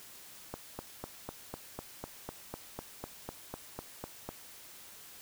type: click train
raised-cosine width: 1 ms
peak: -24 dBFS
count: 16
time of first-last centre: 0.54-4.29 s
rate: 4 Hz
effects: white hiss -52 dBFS RMS until 5.21 s